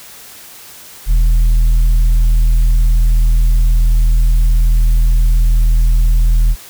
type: tone with tanh clipping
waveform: triangle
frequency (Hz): 40.61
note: E1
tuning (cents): -25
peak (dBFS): -8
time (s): 1.06-6.56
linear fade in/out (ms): 50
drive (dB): 9
effects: white hiss -36 dBFS RMS until 6.69 s